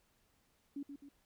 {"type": "tone with echo", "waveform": "sine", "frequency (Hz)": 282.4, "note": "C#4", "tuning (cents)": 32, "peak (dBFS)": -39, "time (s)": [0.76, 0.83], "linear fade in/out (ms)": 5, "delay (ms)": 130, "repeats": 2, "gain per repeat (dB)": -6, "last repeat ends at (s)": 1.09, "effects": ["pink hiss -74 dBFS RMS until 1.25 s"]}